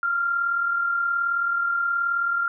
sine tone pair together, 1352 / 1390.8 Hz, E6 / F6, +43 / -8 cents, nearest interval unison, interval 49 cents, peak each -32 / -21 dBFS, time 0.03-2.48 s, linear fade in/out 2 ms, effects none

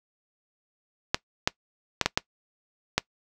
clicks, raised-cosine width 0.2 ms, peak -3 dBFS, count 6, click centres 1.145 / 1.475 / 2.013 / 2.06 / 2.175 / 2.98 s, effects noise-tail reverb RT60 0.1 s tail -22 dB re dry

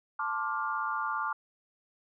sine chord, D minor seventh, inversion second, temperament just, 881 / 1057.2 / 1174.7 / 1409.6 Hz, A5 / C6 / D6 / F6, +2 / +18 / 0 / +16 cents, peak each -36 / -38 / -33 / -35 dBFS, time 0.19-1.33 s, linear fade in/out 5 ms, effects none

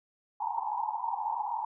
pink band-pass noise, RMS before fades -33 dBFS, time 0.4-1.65 s, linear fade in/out 5 ms, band 830 to 950 Hz, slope 96 dB/octave, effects none

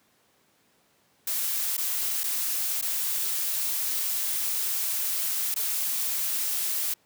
blue noise with dropouts, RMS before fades -28 dBFS, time 1.27-6.94 s, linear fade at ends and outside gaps 5 ms, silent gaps 1.769-1.778 / 2.235-2.239 / 2.814-2.824 / 5.543-5.56 s, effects pink hiss -65 dBFS RMS until 7.05 s + high-pass 150 Hz 12 dB/octave

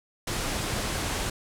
pink low-pass noise, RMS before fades -30 dBFS, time 0.27-1.3 s, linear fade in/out 5 ms, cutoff 11000 Hz, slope 24 dB/octave, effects none

